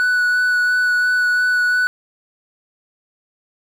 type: tone with vibrato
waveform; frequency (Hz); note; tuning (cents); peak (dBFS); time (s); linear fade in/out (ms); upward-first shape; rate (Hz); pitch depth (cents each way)
triangle; 1480; F#6; 0; -12; 0-1.87; 0; sine; 2.9; 11
effects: 8-bit